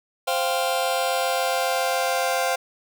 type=chord; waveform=sawtooth; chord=C suspended fourth; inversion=none; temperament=just; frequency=523.3 / 697.7 / 784.9 Hz; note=C5 / F5 / G5; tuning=0 / -2 / +2 cents; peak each=-21 / -21 / -23 dBFS; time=0.27-2.56 s; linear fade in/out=10 ms; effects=none